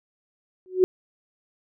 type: tone with exponential growth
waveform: sine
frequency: 370 Hz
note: F#4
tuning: in tune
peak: -10 dBFS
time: 0.66-0.84 s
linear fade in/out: 0 ms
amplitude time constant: 37 ms
effects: none